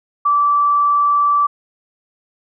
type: tone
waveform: sine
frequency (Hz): 1161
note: D6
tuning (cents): -20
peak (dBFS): -11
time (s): 0.25-1.47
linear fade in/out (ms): 10
effects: none